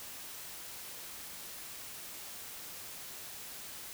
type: silence
effects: white hiss -46 dBFS RMS until 3.93 s